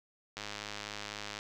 click train, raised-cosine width 0.2 ms, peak -22 dBFS, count 107, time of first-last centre 0.37-1.389 s, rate 104 Hz, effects none

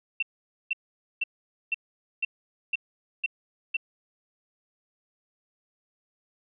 sine tone bursts, 2700 Hz, E7, 41 cents sharp, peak -23 dBFS, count 8, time 0.2-3.768 s, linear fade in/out 5 ms, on 26 ms, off 480 ms, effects none

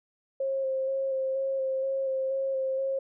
sine tone with vibrato, 534 Hz, C5, 35 cents sharp, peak -26 dBFS, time 0.4-2.99 s, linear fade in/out 5 ms, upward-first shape square, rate 2.1 Hz, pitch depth 15 cents each way, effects none

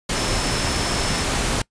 sine tone in noise, 5280 Hz, E8, 2 cents sharp, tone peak -31 dBFS, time 0.15-1.24 s, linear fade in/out 5 ms, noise pink, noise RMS -22 dBFS, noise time 0.09-1.62 s, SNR -12 dB, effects noise-tail reverb RT60 0.1 s tail -23 dB re dry + resampled to 22050 Hz

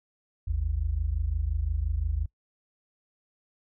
sine tone pair together, 52.85 / 78.6 Hz, G#1 / D#2, +31 / +18 cents, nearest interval perfect fifth, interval 687 cents, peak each -28 dBFS, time 0.47-2.26 s, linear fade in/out 10 ms, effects noise-tail reverb RT60 0.1 s tail -23 dB re dry

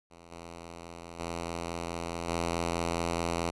5% pulse tone with level steps, 84.7 Hz, E2, 48 cents sharp, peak -40 / -32 / -23 / -18 dBFS, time 0.1-3.51 s, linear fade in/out 20 ms, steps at 0.31 / 1.19 / 2.28 s, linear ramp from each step 10 ms, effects resampled to 24000 Hz

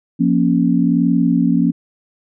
sine chord, Bb minor, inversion second, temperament equal with one note detuned, 174.61 / 236.1 / 277.2 Hz, F3 / Bb3 / Db4, 0 / +22 / 0 cents, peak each -16 dBFS, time 0.19-1.72 s, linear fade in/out 20 ms, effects none

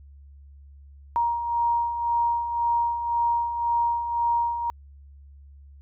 sine beating tone pair, 940 / 941.9 Hz, A#5 / A#5, +14 / +18 cents, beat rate 1.9 Hz, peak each -30 / -22 dBFS, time 1.16-4.7 s, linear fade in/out 0 ms, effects added 70 Hz sine -45 dBFS peak until 5.81 s

